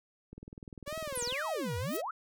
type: click train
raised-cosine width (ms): 3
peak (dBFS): -33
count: 21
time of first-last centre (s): 0.33-1.325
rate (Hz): 20.1
type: tone with vibrato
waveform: sawtooth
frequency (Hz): 554.4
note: C#5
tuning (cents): 0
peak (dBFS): -33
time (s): 0.86-2.02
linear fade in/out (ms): 20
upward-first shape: sine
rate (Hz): 2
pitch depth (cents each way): 260
type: exponential two-way sweep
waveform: sine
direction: down then up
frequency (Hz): 11880 to 79.2 to 1427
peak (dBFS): -34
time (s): 1.15-2.11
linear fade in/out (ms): 5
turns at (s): 1.79
type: noise with exponential growth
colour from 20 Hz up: violet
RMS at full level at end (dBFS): -35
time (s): 1.81-1.97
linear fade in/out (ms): 5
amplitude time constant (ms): 33
effects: none